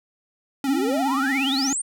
square tone with vibrato, 270.2 Hz, C#4, 44 cents flat, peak -23 dBFS, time 0.64-1.73 s, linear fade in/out 2 ms, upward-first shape triangle, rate 17 Hz, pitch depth 81 cents each way
sine exponential sweep, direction up, 250.4 to 9300 Hz, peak -23 dBFS, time 0.68-1.82 s, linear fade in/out 10 ms
effects none

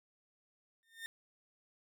30% pulse tone with exponential growth, 1819 Hz, A#6, 43 cents flat, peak -36 dBFS, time 0.83-1.06 s, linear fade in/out 0 ms, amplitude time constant 49 ms, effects none

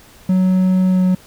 triangle tone with pitch glide, 185.7 to 184.2 Hz, F#3 to F#3, +7 to -7 cents, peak -9 dBFS, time 0.29-1.15 s, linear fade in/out 5 ms, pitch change -14 cents, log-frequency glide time 0.88-1.02 s, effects pink hiss -45 dBFS RMS until 1.26 s

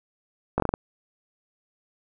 slowing click train, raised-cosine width 1 ms, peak -9 dBFS, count 6, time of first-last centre 0.58-0.739 s, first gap 19 ms, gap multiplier 1.26, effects none

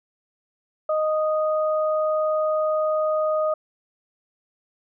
sine tone pair together, 620.5 / 1241 Hz, D#5 / D#6, -5 / -5 cents, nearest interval octave, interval 1200 cents, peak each -20 / -27 dBFS, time 0.89-3.54 s, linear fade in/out 5 ms, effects none

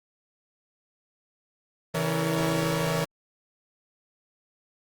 sawtooth tone cluster, 135.4 / 163 / 325 / 461.2 / 564 Hz, C#3 / E3 / E4 / A#4 / C#5, -40 / -19 / -24 / -19 / +30 cents, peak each -31 / -23 / -31 / -28 / -27 dBFS, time 1.94-3.05 s, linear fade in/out 10 ms, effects Opus 24 kbps

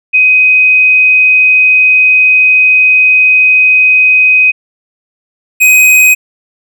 sine / square tone pair in turn, 2513 / 2513 Hz, D#7 / D#7, +17 / +17 cents, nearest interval unison, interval 0 cents, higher neither, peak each -3 dBFS, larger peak neither, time 0.13-4.52 / 5.6-6.15 s, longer first, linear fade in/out 20 ms, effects none

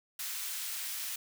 white high-pass noise, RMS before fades -38 dBFS, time 0.19-1.16 s, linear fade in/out 5 ms, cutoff 1500 Hz, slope 12 dB/octave, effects none

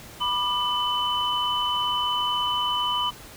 sine tone cluster, 982 / 1195 / 3016 Hz, B5 / D6 / F#7, -10 / +30 / +32 cents, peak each -27 / -29 / -25 dBFS, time 0.2-3.11 s, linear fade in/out 20 ms, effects pink hiss -44 dBFS RMS until 3.36 s

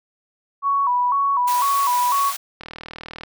sine tone with vibrato, 1046.5 Hz, C6, in tune, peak -16 dBFS, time 0.62-2.33 s, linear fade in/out 50 ms, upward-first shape square, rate 2 Hz, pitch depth 110 cents each way
white high-pass noise, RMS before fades -29 dBFS, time 1.47-2.37 s, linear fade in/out 10 ms, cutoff 610 Hz, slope 48 dB/octave
click train, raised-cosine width 0.3 ms, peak -18 dBFS, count 26, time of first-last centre 2.61-3.235 s, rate 40 Hz
effects none

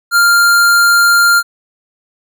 square tone, 1396.9 Hz, F6, in tune, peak -7 dBFS, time 0.11-1.43 s, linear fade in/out 50 ms, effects none

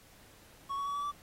triangle tone with pitch steps, 1108.7 / 1121.6 / 1134.6 / 1147.8 / 1161.1 Hz, C#6 / C#6 / C#6 / D6 / D6, 0 / +20 / +40 / -40 / -20 cents, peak -31 dBFS, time 0.69-1.12 s, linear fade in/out 20 ms, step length 86 ms, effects pink hiss -59 dBFS RMS until 1.22 s + AAC 48 kbps

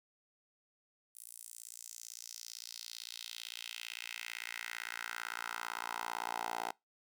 10% pulse tone with high-pass filter sweep, 57.8 Hz, A#1, 14 cents flat, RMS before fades -44 dBFS, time 1.15-6.71 s, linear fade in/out 5 ms, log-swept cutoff 10000 to 720 Hz, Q 2.4, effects noise-tail reverb RT60 0.2 s tail -24 dB re dry

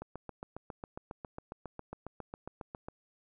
click train, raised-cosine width 1 ms, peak -27 dBFS, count 22, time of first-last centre 0.02-2.885 s, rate 7.33 Hz, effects none

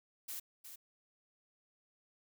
blue noise with echo, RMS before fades -43 dBFS, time 0.28-0.4 s, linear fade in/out 10 ms, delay 360 ms, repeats 1, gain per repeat -8 dB, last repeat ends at 0.76 s, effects none

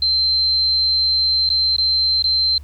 sine tone with dropouts, 4115 Hz, C8, 30 cents flat, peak -14 dBFS, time 0.02-2.58 s, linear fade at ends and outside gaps 2 ms, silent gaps 1.491-1.501 / 1.765-1.782 / 2.224-2.241 s, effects added 72 Hz sine -34 dBFS peak until 2.63 s + pink hiss -56 dBFS RMS until 2.63 s

